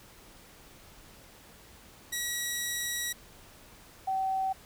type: tone pair in turn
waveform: 10% pulse / sine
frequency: 1923 / 765.6 Hz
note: B6 / G5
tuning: -47 / -41 cents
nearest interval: octave + major third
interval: 1594 cents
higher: first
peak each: -22 / -27 dBFS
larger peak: first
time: 2.12-3.13 / 4.07-4.53 s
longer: first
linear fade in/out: 10 ms
effects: pink hiss -54 dBFS RMS until 4.65 s